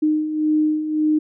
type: beating tone pair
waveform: sine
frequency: 305.6 / 307.4 Hz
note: D#4 / D#4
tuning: -31 / -21 cents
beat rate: 1.8 Hz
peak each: -24 / -17 dBFS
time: 0.02-1.19 s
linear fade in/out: 10 ms
effects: none